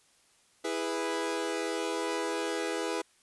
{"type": "chord", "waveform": "sawtooth", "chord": "E major", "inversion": "none", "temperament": "equal with one note detuned", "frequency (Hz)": [329.6, 412.2, 493.9], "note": ["E4", "G#4", "B4"], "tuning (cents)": [0, -13, 0], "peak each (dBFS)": -31, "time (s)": [0.64, 3.02], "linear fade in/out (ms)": 10, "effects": ["white hiss -65 dBFS RMS until 3.22 s", "resampled to 24000 Hz"]}